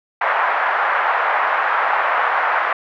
pink band-pass noise, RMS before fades -18 dBFS, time 0.21-2.73 s, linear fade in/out 5 ms, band 750 to 1800 Hz, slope 24 dB/octave, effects none

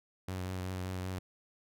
sawtooth tone with vibrato, 92.5 Hz, F#2, in tune, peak -32 dBFS, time 0.28-1.19 s, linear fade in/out 5 ms, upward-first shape triangle, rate 5.2 Hz, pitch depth 30 cents each way, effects none

